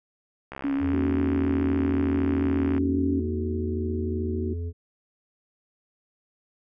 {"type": "click train", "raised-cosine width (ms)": 0.5, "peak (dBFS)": -21, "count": 154, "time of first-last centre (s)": [0.52, 2.78], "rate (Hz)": 67.7}
{"type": "tone with vibrato", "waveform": "sine", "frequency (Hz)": 277.2, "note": "C#4", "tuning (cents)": 0, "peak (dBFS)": -23, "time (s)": [0.64, 3.2], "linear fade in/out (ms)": 5, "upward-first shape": "triangle", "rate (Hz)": 7.4, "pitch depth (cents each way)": 25}
{"type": "harmonic tone", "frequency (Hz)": 85.4, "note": "F2", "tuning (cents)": -38, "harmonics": [1, 3, 5], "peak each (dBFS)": [-28, -43, -41], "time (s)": [0.79, 4.73], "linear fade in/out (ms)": 50}
{"type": "chord", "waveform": "sine", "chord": "D# minor", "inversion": "second", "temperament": "just", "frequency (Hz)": [233.3, 311.1, 373.4], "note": ["A#3", "D#4", "F#4"], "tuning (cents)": [2, 0, 16], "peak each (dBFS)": [-31, -36, -31], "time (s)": [0.93, 4.54], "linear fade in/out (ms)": 10}
{"effects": []}